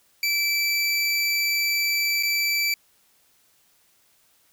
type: tone with dropouts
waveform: 25% pulse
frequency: 2323 Hz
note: D7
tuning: 20 cents flat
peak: -17 dBFS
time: 0.23-2.74 s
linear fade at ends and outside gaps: 2 ms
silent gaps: 2.227-2.232 s
effects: white hiss -62 dBFS RMS until 4.52 s